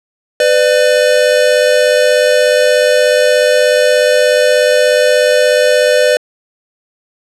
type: tone pair together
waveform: square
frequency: 501 / 597.7 Hz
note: B4 / D5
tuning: +25 / +30 cents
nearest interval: minor third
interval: 305 cents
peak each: -11 dBFS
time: 0.4-6.17 s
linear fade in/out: 2 ms
effects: low-pass 9000 Hz 12 dB/octave